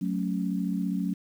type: chord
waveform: sine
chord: F# minor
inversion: none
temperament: equal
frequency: 185 / 220 / 277.2 Hz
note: F#3 / A3 / C#4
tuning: 0 / 0 / 0 cents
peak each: -28 / -32 / -32 dBFS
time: 0.01-1.14 s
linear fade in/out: 10 ms
effects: 9-bit